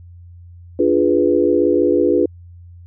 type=chord; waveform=sine; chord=D diminished seventh; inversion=none; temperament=equal; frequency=293.7 / 349.2 / 415.3 / 493.9 Hz; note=D4 / F4 / Ab4 / Cb5; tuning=0 / 0 / 0 / 0 cents; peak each=-18 / -16 / -18 / -18 dBFS; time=0.79-2.26 s; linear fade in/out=5 ms; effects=added 87 Hz sine -37 dBFS peak until 2.86 s